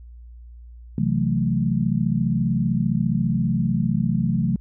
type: chord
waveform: sine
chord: F# half-diminished seventh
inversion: second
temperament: equal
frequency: 130.81 / 164.81 / 185 / 220 Hz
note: C3 / E3 / F#3 / A3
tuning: 0 / 0 / 0 / 0 cents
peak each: -24 dBFS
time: 0.98-4.56 s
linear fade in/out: 2 ms
effects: added 59 Hz sine -39 dBFS peak until 4.6 s